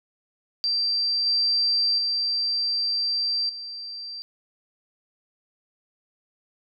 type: tone with level steps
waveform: sine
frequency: 4699 Hz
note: D8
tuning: in tune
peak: -21 / -19 / -22 / -33 dBFS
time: 0.64-4.22 s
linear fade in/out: 0 ms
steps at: 1.26 / 1.98 / 3.49 s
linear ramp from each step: 5 ms
effects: none